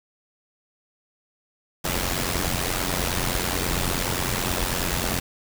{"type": "noise with amplitude modulation", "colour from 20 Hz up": "pink", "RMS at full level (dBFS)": -22, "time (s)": [1.84, 5.2], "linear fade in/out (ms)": 10, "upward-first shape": "sine", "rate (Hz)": 89.4, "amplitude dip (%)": 75, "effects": []}